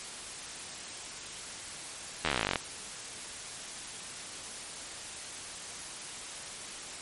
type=slowing click train; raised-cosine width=0.3 ms; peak=-11 dBFS; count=19; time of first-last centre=2.25-2.558 s; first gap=12 ms; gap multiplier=1.04; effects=white hiss -42 dBFS RMS until 7.01 s + MP3 48 kbps